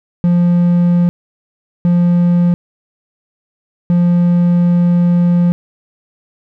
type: tone bursts at uneven times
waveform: triangle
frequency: 174.61 Hz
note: F3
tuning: in tune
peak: -6 dBFS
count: 3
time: 0.24-1.09 / 1.85-2.54 / 3.9-5.52 s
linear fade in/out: 0 ms
effects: none